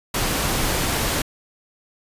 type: noise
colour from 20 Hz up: pink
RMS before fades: -22 dBFS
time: 0.14-1.22 s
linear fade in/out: 5 ms
effects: resampled to 32000 Hz